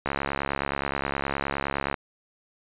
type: click train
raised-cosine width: 0.5 ms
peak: -11 dBFS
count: 132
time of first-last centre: 0.06-1.942 s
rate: 69.6 Hz
effects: resampled to 8000 Hz